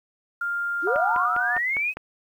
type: tone with pitch glide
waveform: sine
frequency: 1400 to 1389.5 Hz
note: F6 to F6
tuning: +4 to -9 cents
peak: -24 dBFS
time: 0.41-1.26 s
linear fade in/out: 5 ms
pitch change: -13 cents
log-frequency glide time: 0.8-1.08 s
type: linear sweep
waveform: sine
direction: up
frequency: 293.7 to 2580 Hz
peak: -22 dBFS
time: 0.82-1.94 s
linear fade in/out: 50 ms
type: harmonic tone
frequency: 241 Hz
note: B3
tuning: 42 cents flat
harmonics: 3 / 4 / 5 / 6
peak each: -28 / -35 / -33 / -32 dBFS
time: 0.87-1.58 s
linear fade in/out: 2 ms
type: click train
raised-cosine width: 0.5 ms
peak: -18 dBFS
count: 6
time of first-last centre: 0.96-1.97 s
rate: 4.95 Hz
effects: 9-bit